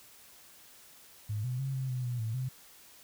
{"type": "tone with pitch steps", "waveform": "sine", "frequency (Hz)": [105.7, 126.1, 135.1, 131.7, 126.6, 122.5, 111.6, 129], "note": ["G#2", "B2", "C#3", "C3", "B2", "B2", "A2", "C3"], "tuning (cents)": [31, 36, -44, 12, 43, -14, 25, -24], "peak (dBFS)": -31, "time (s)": [1.29, 2.49], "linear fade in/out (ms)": 10, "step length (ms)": 150, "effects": ["white hiss -56 dBFS RMS until 3.03 s"]}